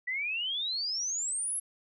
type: exponential sweep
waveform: sine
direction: up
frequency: 1940 to 11175 Hz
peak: -30 dBFS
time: 0.07-1.6 s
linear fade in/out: 10 ms
effects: none